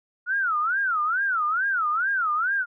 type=tone with vibrato; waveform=sine; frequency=1396.9 Hz; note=F6; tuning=in tune; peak=-21 dBFS; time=0.26-2.66 s; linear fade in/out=50 ms; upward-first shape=sine; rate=2.3 Hz; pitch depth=260 cents each way; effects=none